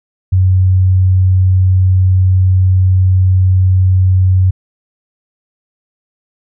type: tone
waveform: sine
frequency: 93.1 Hz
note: F#2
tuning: 11 cents sharp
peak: -6 dBFS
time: 0.32-4.51 s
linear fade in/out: 10 ms
effects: none